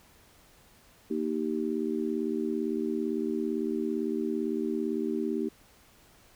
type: harmonic tone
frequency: 77.78 Hz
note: D#2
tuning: in tune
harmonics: 3 / 4 / 5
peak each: -32 / -32 / -32 dBFS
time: 1.1-5.49 s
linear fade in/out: 10 ms
effects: pink hiss -59 dBFS RMS until 6.35 s